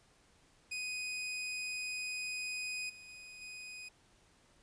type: tone with level steps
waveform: sawtooth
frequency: 2495 Hz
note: D#7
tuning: 4 cents sharp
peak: -34 / -48 / -46 / -42 dBFS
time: 0.71-3.89 s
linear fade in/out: 10 ms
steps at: 2.89 / 3.08 / 3.41 s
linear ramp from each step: 10 ms
effects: pink hiss -67 dBFS RMS until 4.62 s + resampled to 22050 Hz